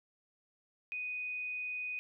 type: tone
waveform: sine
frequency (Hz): 2489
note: D#7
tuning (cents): 0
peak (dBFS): -36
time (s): 0.92-1.99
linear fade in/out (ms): 0
effects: none